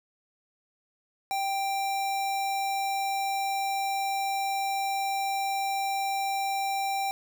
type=tone with sample-and-hold; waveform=sine; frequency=784 Hz; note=G5; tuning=in tune; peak=-26 dBFS; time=1.31-7.11 s; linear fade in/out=0 ms; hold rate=3150 Hz; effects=none